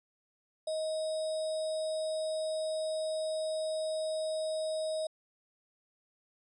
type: tone with sample-and-hold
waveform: sine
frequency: 630 Hz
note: D#5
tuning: 21 cents sharp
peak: -31 dBFS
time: 0.67-5.07 s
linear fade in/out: 5 ms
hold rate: 4410 Hz
effects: resampled to 24000 Hz